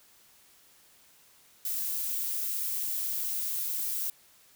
violet noise, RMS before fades -32 dBFS, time 1.65-4.1 s, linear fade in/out 2 ms, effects white hiss -60 dBFS RMS until 4.55 s

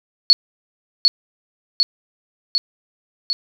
sine tone with echo, 4404 Hz, C#8, 12 cents flat, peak -5 dBFS, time 0.3-0.33 s, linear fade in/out 0 ms, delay 750 ms, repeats 4, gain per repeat -3 dB, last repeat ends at 3.33 s, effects none

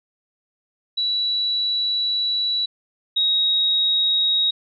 sine tone pair in turn, 3932 / 3786 Hz, B7 / A#7, -8 / +26 cents, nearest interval minor second, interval 66 cents, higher first, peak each -19 / -16 dBFS, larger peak second, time 0.97-2.66 / 3.16-4.51 s, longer first, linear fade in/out 10 ms, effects none

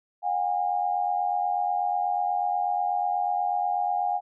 sine tone pair together, 720 / 808.2 Hz, F#5 / G#5, -47 / -47 cents, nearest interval major second, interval 200 cents, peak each -26 dBFS, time 0.22-4.21 s, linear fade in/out 50 ms, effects none

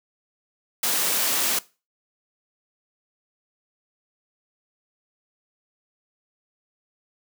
white noise, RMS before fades -23 dBFS, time 0.83-1.59 s, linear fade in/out 5 ms, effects noise-tail reverb RT60 0.3 s tail -20 dB re dry + high-pass 200 Hz 12 dB/octave

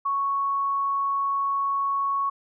sine tone, 1108.7 Hz, C#6, in tune, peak -22 dBFS, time 0.05-2.3 s, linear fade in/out 10 ms, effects none

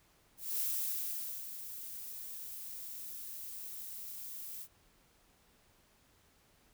violet noise with ADSR envelope, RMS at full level -34 dBFS, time 0.37-4.68 s, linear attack 220 ms, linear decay 880 ms, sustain -11 dB, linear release 62 ms, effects pink hiss -68 dBFS RMS until 6.73 s

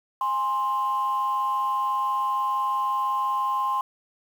sine tone pair together, 825 / 1050.9 Hz, G#5 / C6, -12 / +7 cents, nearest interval major third, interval 419 cents, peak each -28 / -22 dBFS, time 0.21-3.81 s, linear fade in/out 2 ms, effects tanh soft clip ceiling -17 dBFS + 8-bit

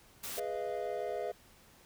white noise, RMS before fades -41 dBFS, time 0.23-0.4 s, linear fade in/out 10 ms
triangle chord, F half-diminished seventh, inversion first, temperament equal with one note detuned, 415.3 / 493.9 / 622.3 / 690 Hz, Ab4 / Cb5 / Eb5 / F5, 0 / 0 / 0 / -21 cents, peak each -38 dBFS, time 0.37-1.32 s, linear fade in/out 10 ms
effects pink hiss -61 dBFS RMS until 1.85 s

